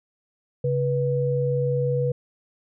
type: tone pair together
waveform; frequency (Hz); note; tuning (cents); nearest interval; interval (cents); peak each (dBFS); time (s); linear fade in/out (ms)
sine; 136.95 / 488.6; C#3 / B4; -21 / -19; octave + minor seventh; 2202; -23; 0.64-2.12; 5
effects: none